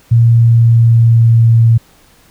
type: tone with pitch glide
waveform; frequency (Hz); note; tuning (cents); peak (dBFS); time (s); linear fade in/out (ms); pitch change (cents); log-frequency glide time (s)
sine; 116.54 to 114.8; A#2 to A#2; 0 to -26; -4; 0.11-1.78; 10; -26; 0.26-1.59
effects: pink hiss -47 dBFS RMS until 2.3 s

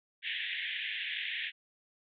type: band-pass noise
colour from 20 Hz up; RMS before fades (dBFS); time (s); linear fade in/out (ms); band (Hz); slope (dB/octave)
pink; -37; 0.22-1.52; 50; 1700 to 3600; 96
effects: none

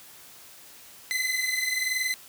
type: tone pair together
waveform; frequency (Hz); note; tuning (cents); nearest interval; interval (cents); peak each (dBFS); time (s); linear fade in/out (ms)
sawtooth; 2021 / 2042; B6 / C7; +39 / -43; unison; 18; -25; 1.11-2.14; 0
effects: white hiss -49 dBFS RMS until 2.28 s + high-pass 60 Hz 12 dB/octave

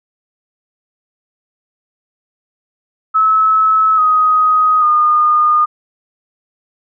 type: tone with pitch steps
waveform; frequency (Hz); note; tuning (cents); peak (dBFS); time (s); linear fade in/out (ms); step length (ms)
sine; 1296 / 1254 / 1221; E6 / D#6 / D#6; -30 / +13 / -33; -8; 3.14-5.66; 20; 840
effects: none

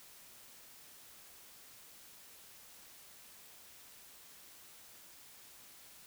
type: silence
effects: white hiss -57 dBFS RMS until 6.06 s

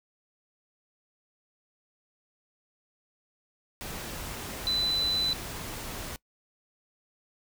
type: tone in noise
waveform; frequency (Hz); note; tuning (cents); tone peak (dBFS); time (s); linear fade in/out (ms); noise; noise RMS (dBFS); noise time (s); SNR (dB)
sine; 4000; B7; +21; -25; 4.67-5.33; 0; pink; -38; 3.81-6.16; +10
effects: noise-tail reverb RT60 0.1 s tail -22 dB re dry

